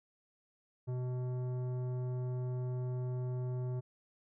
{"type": "tone with tanh clipping", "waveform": "sine", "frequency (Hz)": 125.7, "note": "B2", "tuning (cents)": 31, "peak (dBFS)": -36, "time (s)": [0.87, 3.81], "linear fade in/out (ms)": 20, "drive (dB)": 13, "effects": []}